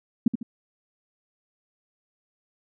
sine tone with echo, 233.1 Hz, A#3, in tune, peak -13 dBFS, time 0.26-0.28 s, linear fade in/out 5 ms, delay 75 ms, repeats 2, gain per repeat -8 dB, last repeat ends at 0.43 s, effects none

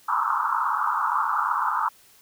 white band-pass noise, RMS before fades -24 dBFS, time 0.08-1.89 s, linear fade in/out 10 ms, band 860 to 1400 Hz, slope 96 dB/octave, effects white hiss -55 dBFS RMS until 2.21 s

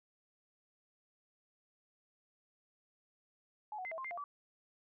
sine tone with pitch steps, 849 / 741 / 2068 / 650 / 1054 / 2102 / 697 / 1152 Hz, G#5 / F#5 / C7 / E5 / C6 / C7 / F5 / D6, +38 / +2 / -21 / -24 / +12 / +7 / -4 / -34 cents, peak -40 dBFS, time 3.72-4.24 s, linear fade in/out 2 ms, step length 65 ms, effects none

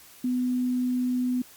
sine tone, 250 Hz, B3, 21 cents sharp, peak -23 dBFS, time 0.24-1.42 s, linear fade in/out 5 ms, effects white hiss -51 dBFS RMS until 1.56 s + Opus 48 kbps

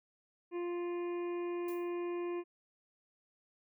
harmonic tone, 349.2 Hz, F4, in tune, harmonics 1 / 2 / 3 / 5 / 6 / 7 / 8, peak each -35 / -52 / -48 / -59 / -60 / -55 / -64 dBFS, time 0.51-2.44 s, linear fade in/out 50 ms
violet noise with exponential decay, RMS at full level -49 dBFS, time 1.68-1.94 s, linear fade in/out 5 ms, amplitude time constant 56 ms
effects none

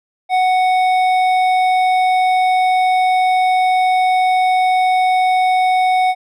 sine tone with hard clipping, 741 Hz, F#5, 2 cents sharp, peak -13 dBFS, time 0.29-6.15 s, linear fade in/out 50 ms, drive 9 dB, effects none

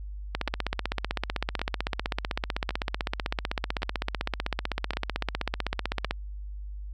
two click trains, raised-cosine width 0.3 ms, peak -17 / -11 dBFS, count 6 / 92, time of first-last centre 0.48-6.048 / 0.35-6.109 s, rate 0.898 / 15.8 Hz, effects added 50 Hz sine -35 dBFS peak until 6.93 s

